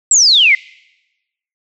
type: exponential sweep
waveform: sine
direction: down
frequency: 7902 to 2000 Hz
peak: -6 dBFS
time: 0.11-0.55 s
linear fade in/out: 2 ms
effects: noise-tail reverb RT60 1.0 s tail -25 dB re dry